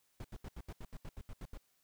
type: noise bursts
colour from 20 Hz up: brown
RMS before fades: -45 dBFS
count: 12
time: 0.2-1.575 s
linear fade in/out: 2 ms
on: 44 ms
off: 77 ms
effects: white hiss -75 dBFS RMS until 1.83 s